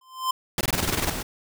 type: tone with exponential growth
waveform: square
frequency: 1037 Hz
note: C6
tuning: 16 cents flat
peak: -20 dBFS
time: 0.01-0.31 s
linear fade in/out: 5 ms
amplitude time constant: 65 ms
type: noise bursts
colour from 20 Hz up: pink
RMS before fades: -24 dBFS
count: 11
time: 0.58-1.099 s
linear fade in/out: 2 ms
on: 29 ms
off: 20 ms
type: noise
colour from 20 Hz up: pink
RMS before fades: -31 dBFS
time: 0.73-1.23 s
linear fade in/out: 10 ms
effects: none